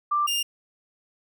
sine / sawtooth tone pair in turn, 1181 / 2809 Hz, D6 / F7, +9 / +9 cents, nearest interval octave + minor third, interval 1500 cents, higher second, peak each -20 dBFS, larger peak neither, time 0.11-0.27 / 0.27-0.43 s, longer neither, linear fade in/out 10 ms, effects none

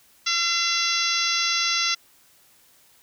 harmonic tone with a mistuned harmonic, 682 Hz, F5, 41 cents flat, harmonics 2 / 3 / 4 / 5 / 6 / 7 / 8 / 9, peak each -29 / -29 / -29 / -29 / -29 / -29 / -29 / -29 dBFS, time 0.26-1.95 s, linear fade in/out 10 ms, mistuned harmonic 6, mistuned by -22 cents, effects white hiss -57 dBFS RMS until 3.02 s

